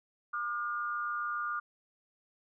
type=tone pair together; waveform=sine; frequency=1200 / 1427 Hz; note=D6 / F6; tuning=+37 / +37 cents; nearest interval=minor third; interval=300 cents; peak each=-34 / -36 dBFS; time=0.33-1.6 s; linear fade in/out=10 ms; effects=none